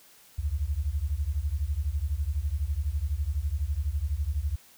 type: beating tone pair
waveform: sine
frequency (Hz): 67 / 79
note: C2 / D#2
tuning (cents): +42 / +27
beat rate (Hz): 12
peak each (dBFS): -29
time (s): 0.38-4.56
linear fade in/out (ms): 10
effects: white hiss -56 dBFS RMS until 4.77 s